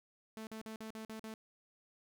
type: tone bursts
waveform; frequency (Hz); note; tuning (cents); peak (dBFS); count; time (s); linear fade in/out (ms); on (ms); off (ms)
sawtooth; 220; A3; 0; -40; 7; 0.37-1.34; 0; 100; 45
effects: none